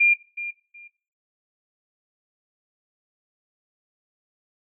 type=tone with echo; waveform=sine; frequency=2400 Hz; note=D7; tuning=37 cents sharp; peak=-14 dBFS; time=0-0.14 s; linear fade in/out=10 ms; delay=370 ms; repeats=2; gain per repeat=-14 dB; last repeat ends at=0.88 s; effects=noise-tail reverb RT60 0.4 s tail -17 dB re dry